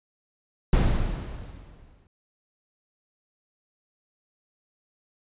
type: noise with exponential decay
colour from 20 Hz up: brown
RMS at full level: -18 dBFS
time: 0.73-2.07 s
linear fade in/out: 2 ms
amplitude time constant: 290 ms
effects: resampled to 8000 Hz